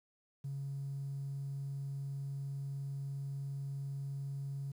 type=tone; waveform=triangle; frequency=138.59 Hz; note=C#3; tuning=in tune; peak=-34 dBFS; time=0.44-4.72 s; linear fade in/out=10 ms; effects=tanh soft clip ceiling -35 dBFS + 11-bit